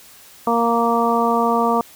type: harmonic tone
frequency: 233.1 Hz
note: A#3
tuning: in tune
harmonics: 1 / 2 / 3 / 4 / 5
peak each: -21 / -21 / -21 / -21 / -21 dBFS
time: 0.47-1.81 s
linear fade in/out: 2 ms
effects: white hiss -45 dBFS RMS until 1.95 s